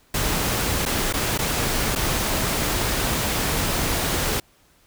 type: noise with dropouts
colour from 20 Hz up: pink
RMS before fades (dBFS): -23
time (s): 0.14-4.4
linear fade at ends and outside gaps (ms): 5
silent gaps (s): 0.854-0.86 / 1.127-1.137 / 1.378-1.388 / 1.952-1.958
effects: pink hiss -58 dBFS RMS until 4.86 s